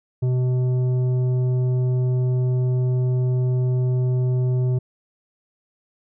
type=tone with tanh clipping; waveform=triangle; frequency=126.5 Hz; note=B2; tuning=42 cents sharp; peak=-19 dBFS; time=0.22-4.79 s; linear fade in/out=10 ms; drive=13 dB; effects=none